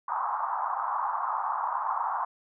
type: band-pass noise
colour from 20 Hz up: pink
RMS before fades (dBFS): -30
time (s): 0.08-2.25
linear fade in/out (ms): 5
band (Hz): 830 to 1200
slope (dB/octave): 48
effects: none